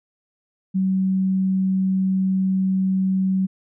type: tone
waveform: sine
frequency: 189.5 Hz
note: F#3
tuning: 42 cents sharp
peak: -17 dBFS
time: 0.74-3.47 s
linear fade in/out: 20 ms
effects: none